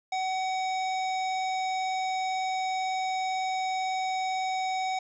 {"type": "tone", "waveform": "square", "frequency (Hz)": 753, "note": "F#5", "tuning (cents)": 30, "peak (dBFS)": -28, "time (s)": [0.12, 4.99], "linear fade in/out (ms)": 5, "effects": ["resampled to 16000 Hz", "9-bit"]}